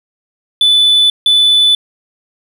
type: tone pair in turn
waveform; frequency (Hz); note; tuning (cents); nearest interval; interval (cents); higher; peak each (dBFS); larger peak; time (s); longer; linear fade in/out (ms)
triangle; 3489 / 3489; A7 / A7; -15 / -15; unison; 0; neither; -4; neither; 0.61-1.1 / 1.26-1.75; neither; 2
effects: tanh soft clip ceiling 0 dBFS